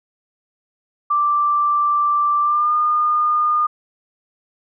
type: tone with pitch glide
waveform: sine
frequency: 1174.7 to 1216.8 Hz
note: D6 to D#6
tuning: 0 to -39 cents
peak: -14 dBFS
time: 1.1-3.67 s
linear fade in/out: 10 ms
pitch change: +61 cents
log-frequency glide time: 2.42-2.74 s
effects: none